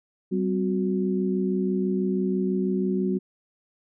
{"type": "tone cluster", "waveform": "sine", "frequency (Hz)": [192.2, 258.3, 366], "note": ["G3", "C4", "F#4"], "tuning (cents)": [-34, -22, -19], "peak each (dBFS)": [-24, -30, -27], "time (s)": [0.31, 3.19], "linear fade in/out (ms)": 20, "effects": []}